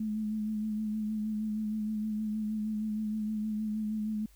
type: tone with vibrato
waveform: sine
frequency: 214.7 Hz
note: A3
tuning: 42 cents flat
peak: -30 dBFS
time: 0-4.26 s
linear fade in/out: 5 ms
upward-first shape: sine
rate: 6.4 Hz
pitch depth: 28 cents each way
effects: added 50 Hz sine -57 dBFS peak until 4.35 s + white hiss -65 dBFS RMS until 4.35 s